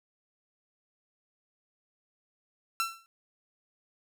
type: tone with exponential decay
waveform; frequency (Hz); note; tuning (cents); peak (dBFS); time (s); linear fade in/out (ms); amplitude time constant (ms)
sawtooth; 1346; E6; +36; -21; 2.8-3.06; 0; 56
effects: none